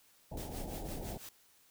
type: low-pass noise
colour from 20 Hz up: pink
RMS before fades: -42 dBFS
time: 0.31-1.18 s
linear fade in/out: 10 ms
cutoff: 890 Hz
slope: 96 dB/octave
type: noise with tremolo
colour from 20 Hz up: white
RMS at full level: -47 dBFS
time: 0.37-1.29 s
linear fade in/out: 2 ms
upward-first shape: triangle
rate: 5.9 Hz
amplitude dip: 80%
effects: white hiss -66 dBFS RMS until 1.7 s